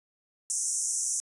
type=band-pass noise; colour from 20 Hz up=pink; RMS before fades=-30 dBFS; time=0.5-1.2 s; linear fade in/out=0 ms; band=5800 to 10000 Hz; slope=96 dB/octave; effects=resampled to 24000 Hz